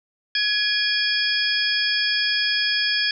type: tone cluster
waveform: sine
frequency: 1684 / 2421 / 3310 / 4561 / 5080 Hz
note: G#6 / D#7 / G#7 / C#8 / D#8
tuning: +24 / -48 / -6 / +49 / +35 cents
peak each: -24 / -29 / -25 / -28 / -24 dBFS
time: 0.35-3.11 s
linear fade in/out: 2 ms
effects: none